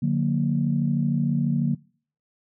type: chord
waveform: sine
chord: D augmented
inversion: none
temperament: equal with one note detuned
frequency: 146.83 / 180.56 / 233.1 Hz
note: D3 / F#3 / A#3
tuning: 0 / -42 / 0 cents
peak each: -23 / -25 / -24 dBFS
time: 0.02-1.75 s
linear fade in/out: 10 ms
effects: noise-tail reverb RT60 0.5 s tail -25 dB re dry + tanh soft clip ceiling -10 dBFS